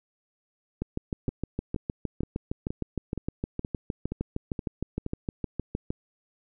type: two click trains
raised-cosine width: 3 ms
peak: -18 / -16 dBFS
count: 9 / 34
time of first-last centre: 1.29-5.064 / 0.82-5.905 s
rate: 2.12 / 6.49 Hz
effects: none